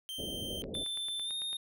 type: tone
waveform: 45% pulse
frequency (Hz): 3136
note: G7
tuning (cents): 0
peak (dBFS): -38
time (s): 0.09-0.62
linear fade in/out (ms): 0
type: low-pass noise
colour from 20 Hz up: white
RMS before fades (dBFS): -42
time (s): 0.18-0.84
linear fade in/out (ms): 10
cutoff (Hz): 570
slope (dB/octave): 48
type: click train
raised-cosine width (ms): 0.3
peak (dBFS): -33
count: 9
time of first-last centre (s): 0.64-1.53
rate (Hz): 8.99
type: tone with pitch glide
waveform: square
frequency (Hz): 3542 to 3682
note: A7 to A#7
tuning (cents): +11 to -22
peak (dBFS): -35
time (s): 0.74-1.57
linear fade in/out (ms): 5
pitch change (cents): +67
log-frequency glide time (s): 1.24-1.32
effects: none